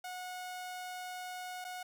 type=tone with dropouts; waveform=sawtooth; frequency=730 Hz; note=F#5; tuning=24 cents flat; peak=-37 dBFS; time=0.04-1.83 s; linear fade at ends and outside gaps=5 ms; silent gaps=1.644-1.648 s; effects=none

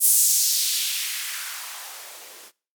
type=noise with band-pass filter sweep; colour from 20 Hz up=violet; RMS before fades=-24 dBFS; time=0-2.52 s; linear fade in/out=50 ms; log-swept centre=10000 to 320 Hz; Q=1.5; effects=noise-tail reverb RT60 0.4 s tail -23 dB re dry

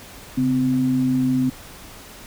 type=tone pair together; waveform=sine; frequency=136.1 / 256.6 Hz; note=C#3 / C4; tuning=-31 / -34 cents; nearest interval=major seventh; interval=1097 cents; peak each=-25 / -17 dBFS; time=0.37-1.5 s; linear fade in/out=10 ms; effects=pink hiss -41 dBFS RMS until 2.26 s

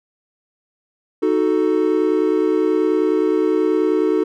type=chord; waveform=triangle; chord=D# diminished; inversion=none; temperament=equal; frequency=311.1 / 370 / 440 Hz; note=D#4 / F#4 / A4; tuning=0 / 0 / 0 cents; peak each=-17 dBFS; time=1.22-4.24 s; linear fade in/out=10 ms; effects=none

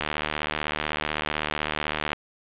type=click train; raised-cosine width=0.3 ms; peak=-9 dBFS; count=162; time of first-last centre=0.01-2.131 s; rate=75.9 Hz; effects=resampled to 8000 Hz + 7-bit

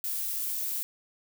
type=noise; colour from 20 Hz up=violet; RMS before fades=-32 dBFS; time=0.04-0.83 s; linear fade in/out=0 ms; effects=none

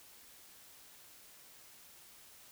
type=silence; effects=white hiss -58 dBFS RMS until 2.51 s

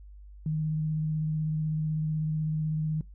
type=tone with vibrato; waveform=sine; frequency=155.56 Hz; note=D#3; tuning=in tune; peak=-26 dBFS; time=0.46-3.01 s; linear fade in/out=2 ms; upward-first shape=sine; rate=16 Hz; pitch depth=15 cents each way; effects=noise-tail reverb RT60 0.2 s tail -21 dB re dry + added 50 Hz sine -45 dBFS peak until 3.14 s

